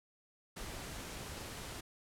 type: noise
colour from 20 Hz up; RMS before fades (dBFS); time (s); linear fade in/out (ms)
pink; -45; 0.56-1.81; 10
effects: low-pass 12000 Hz 12 dB/octave